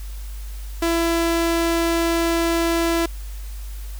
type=tone; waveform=sawtooth; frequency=334.8 Hz; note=E4; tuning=27 cents sharp; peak=-14 dBFS; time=0.82-3.06 s; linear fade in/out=5 ms; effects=added 50 Hz sine -29 dBFS peak until 3.99 s + white hiss -45 dBFS RMS until 3.99 s